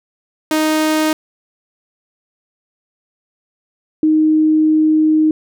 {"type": "tone pair in turn", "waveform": ["sawtooth", "sine"], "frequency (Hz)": [311.1, 311.1], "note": ["D#4", "D#4"], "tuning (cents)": [0, 0], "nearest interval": "unison", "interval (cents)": 0, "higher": "neither", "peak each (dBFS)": -9, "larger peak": "neither", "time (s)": [[0.51, 1.13], [4.03, 5.31]], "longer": "second", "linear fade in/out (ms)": 2, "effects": []}